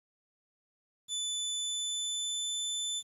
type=tone with pitch glide; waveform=25% pulse; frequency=3498 to 3520 Hz; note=A7 to A7; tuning=-11 to 0 cents; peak=-28 dBFS; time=1.08-3.03 s; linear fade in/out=50 ms; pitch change=+11 cents; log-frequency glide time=1.5-2.58 s; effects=resampled to 32000 Hz + 10-bit